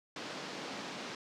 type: band-pass noise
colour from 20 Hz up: pink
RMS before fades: -43 dBFS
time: 0.16-1.15 s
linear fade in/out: 2 ms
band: 180 to 5800 Hz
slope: 24 dB/octave
effects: none